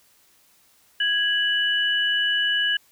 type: tone pair together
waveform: sine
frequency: 1657 / 2958 Hz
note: G#6 / F#7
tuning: -4 / -1 cents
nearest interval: minor seventh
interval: 1003 cents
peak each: -22 dBFS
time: 1-2.77 s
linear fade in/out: 5 ms
effects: white hiss -59 dBFS RMS until 2.91 s